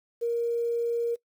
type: tone with quantisation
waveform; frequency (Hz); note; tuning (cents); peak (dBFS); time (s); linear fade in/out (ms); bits
sine; 469.3; A#4; +12; -24; 0.21-1.16; 20; 9
effects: noise-tail reverb RT60 0.1 s tail -20 dB re dry